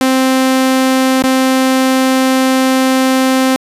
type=tone with dropouts; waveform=sawtooth; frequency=261.6 Hz; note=C4; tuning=in tune; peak=-5 dBFS; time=0.01-3.56 s; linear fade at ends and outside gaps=0 ms; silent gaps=1.223-1.239 s; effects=resampled to 32000 Hz